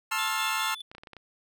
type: chord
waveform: 25% pulse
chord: F major seventh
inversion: first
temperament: equal with one note detuned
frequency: 880 / 1065.4 / 1318.5 / 1396.9 Hz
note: A5 / C6 / E6 / F6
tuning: 0 / +31 / 0 / 0 cents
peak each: -29 dBFS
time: 0.11-0.75 s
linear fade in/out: 10 ms
type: tone with tremolo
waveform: triangle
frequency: 3478 Hz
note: A7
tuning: 21 cents flat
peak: -32 dBFS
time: 0.18-0.82 s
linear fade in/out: 10 ms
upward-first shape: square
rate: 4.8 Hz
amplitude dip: 55%
type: clicks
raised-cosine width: 0.3 ms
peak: -29 dBFS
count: 7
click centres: 0.915 / 0.95 / 0.982 / 1.035 / 1.072 / 1.133 / 1.167 s
effects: none